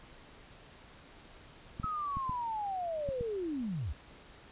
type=clicks; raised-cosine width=5 ms; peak=-26 dBFS; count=6; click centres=1.799 / 1.843 / 2.17 / 2.295 / 3.089 / 3.21 s
type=linear sweep; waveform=sine; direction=down; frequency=1297 to 58.4 Hz; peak=-33 dBFS; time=1.83-3.93 s; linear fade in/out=10 ms
effects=pink hiss -55 dBFS RMS until 4.51 s + resampled to 8000 Hz